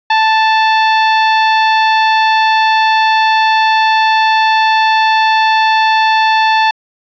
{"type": "tone", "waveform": "sawtooth", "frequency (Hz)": 880, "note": "A5", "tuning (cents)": 0, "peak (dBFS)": -4, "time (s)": [0.1, 6.71], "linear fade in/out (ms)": 5, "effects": ["resampled to 11025 Hz", "7-bit"]}